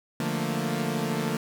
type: chord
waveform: sawtooth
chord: Bb major seventh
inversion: first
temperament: equal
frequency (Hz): 146.83 / 174.61 / 220 / 233.1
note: D3 / F3 / A3 / Bb3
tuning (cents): 0 / 0 / 0 / 0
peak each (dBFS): -28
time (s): 0.2-1.37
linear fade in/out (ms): 2
effects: none